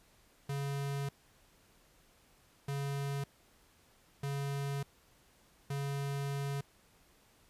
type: tone bursts at uneven times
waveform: square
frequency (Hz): 140.1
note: C#3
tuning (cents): +19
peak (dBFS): -35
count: 4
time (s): 0.49-1.09 / 2.68-3.24 / 4.23-4.83 / 5.7-6.61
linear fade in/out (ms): 5
effects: pink hiss -66 dBFS RMS until 7.49 s + resampled to 32000 Hz